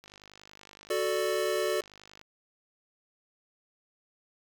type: click train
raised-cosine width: 0.2 ms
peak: -32 dBFS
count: 111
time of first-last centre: 0.04-2.214 s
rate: 50.6 Hz
type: chord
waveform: square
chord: D major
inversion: first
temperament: equal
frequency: 370 / 440 / 587.3 Hz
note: F#4 / A4 / D5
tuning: 0 / 0 / 0 cents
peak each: -32 dBFS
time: 0.9-1.81 s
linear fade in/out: 5 ms
effects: 9-bit